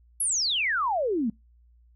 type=exponential sweep; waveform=sine; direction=down; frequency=11450 to 207.7 Hz; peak=-23 dBFS; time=0.2-1.3 s; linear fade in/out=5 ms; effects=noise-tail reverb RT60 0.2 s tail -25 dB re dry + added 59 Hz sine -55 dBFS peak until 1.95 s

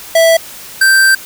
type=tone pair in turn; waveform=square; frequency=658 / 1565 Hz; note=E5 / G6; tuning=-3 / -3 cents; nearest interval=octave + minor third; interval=1500 cents; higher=second; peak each=-6 dBFS; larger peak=neither; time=0.15-0.37 / 0.81-1.15 s; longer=second; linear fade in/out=5 ms; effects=white hiss -31 dBFS RMS until 1.25 s

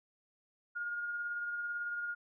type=tone with tremolo; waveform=sine; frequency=1424 Hz; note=F6; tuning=33 cents sharp; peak=-34 dBFS; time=0.75-2.15 s; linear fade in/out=20 ms; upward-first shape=sine; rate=18 Hz; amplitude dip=30%; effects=none

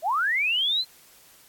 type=linear sweep; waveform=sine; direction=up; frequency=587 to 4186 Hz; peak=-21 dBFS; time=0.02-0.85 s; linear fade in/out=50 ms; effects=white hiss -54 dBFS RMS until 1.48 s + AAC 64 kbps

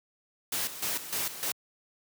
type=noise with tremolo; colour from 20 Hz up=white; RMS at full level=-31 dBFS; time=0.52-1.52 s; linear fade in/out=5 ms; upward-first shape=square; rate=3.3 Hz; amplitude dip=70%; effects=high-pass 100 Hz 12 dB/octave

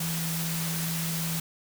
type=tone in noise; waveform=sine; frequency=164.81 Hz; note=E3; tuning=in tune; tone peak=-30 dBFS; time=0-1.4 s; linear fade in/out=5 ms; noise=white; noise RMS=-33 dBFS; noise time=0-1.4 s; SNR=0 dB; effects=none

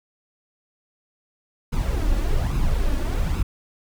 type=noise with flanger; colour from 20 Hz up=brown; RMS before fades=-21 dBFS; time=1.72-3.43 s; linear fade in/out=10 ms; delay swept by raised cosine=0.78 to 3.58 ms; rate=1.2 Hz; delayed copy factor=+0.6; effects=none

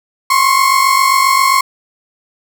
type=tone pair together; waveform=35% pulse; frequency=1051 / 1098.5 Hz; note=C6 / C#6; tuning=+7 / -16 cents; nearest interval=minor second; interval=77 cents; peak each=-10 dBFS; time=0.3-1.61 s; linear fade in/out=5 ms; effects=none

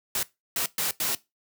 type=noise bursts at uneven times; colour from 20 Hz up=white; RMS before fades=-27 dBFS; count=4; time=0.15-0.23 / 0.56-0.66 / 0.78-0.91 / 1-1.15 s; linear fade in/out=2 ms; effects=noise-tail reverb RT60 0.2 s tail -19 dB re dry + high-pass 100 Hz 12 dB/octave

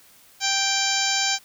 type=harmonic tone with a mistuned harmonic; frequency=785 Hz; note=G5; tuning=2 cents sharp; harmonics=1 / 2 / 3 / 4 / 5 / 6 / 7 / 8 / 9; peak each=-29 / -29 / -29 / -29 / -29 / -29 / -29 / -29 / -29 dBFS; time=0.4-1.39 s; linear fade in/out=50 ms; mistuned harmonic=7; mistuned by=-27 cents; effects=white hiss -53 dBFS RMS until 1.44 s

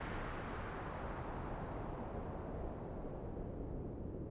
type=noise with low-pass filter sweep; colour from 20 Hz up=pink; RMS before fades=-44 dBFS; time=0-4.3 s; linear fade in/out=10 ms; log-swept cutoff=1800 to 370 Hz; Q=1.1; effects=resampled to 8000 Hz

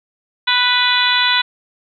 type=harmonic tone; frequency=493.9 Hz; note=B4; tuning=in tune; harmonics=2 / 3 / 4 / 5 / 6 / 7 / 8; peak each=-20 / -19 / -21 / -22 / -24 / -18 / -19 dBFS; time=0.47-1.42 s; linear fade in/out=10 ms; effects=none

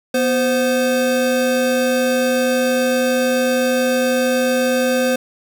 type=tone pair together; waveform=square; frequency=244.9 / 517.8 Hz; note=B3 / C5; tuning=-14 / -18 cents; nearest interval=octave + minor second; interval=1296 cents; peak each=-20 / -17 dBFS; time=0.14-5.16 s; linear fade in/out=5 ms; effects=none

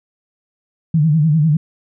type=tone with vibrato; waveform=sine; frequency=155 Hz; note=D#3; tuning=6 cents flat; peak=-10 dBFS; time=0.94-1.57 s; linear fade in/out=5 ms; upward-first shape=sine; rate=10 Hz; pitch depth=110 cents each way; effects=none

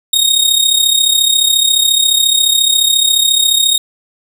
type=tone with amplitude modulation; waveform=sawtooth; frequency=3729 Hz; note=A#7; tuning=in tune; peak=-3 dBFS; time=0.13-3.78 s; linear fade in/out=5 ms; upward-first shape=sine; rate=34.3 Hz; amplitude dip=65%; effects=none

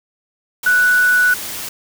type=tone in noise; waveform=sine; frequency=1480 Hz; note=F#6; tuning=in tune; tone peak=-10 dBFS; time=0.66-1.34 s; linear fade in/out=5 ms; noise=white; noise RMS=-27 dBFS; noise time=0.63-1.69 s; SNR=+14 dB; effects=none

